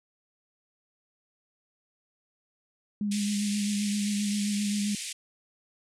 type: tone with vibrato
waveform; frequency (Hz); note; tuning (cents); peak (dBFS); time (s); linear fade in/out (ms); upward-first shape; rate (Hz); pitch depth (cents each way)
sine; 205.1; G#3; -21; -26; 3.01-4.95; 2; sine; 7.6; 25
type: band-pass noise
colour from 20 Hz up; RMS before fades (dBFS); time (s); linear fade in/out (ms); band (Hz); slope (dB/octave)
white; -37; 3.11-5.13; 10; 2000 to 9800; 48
effects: none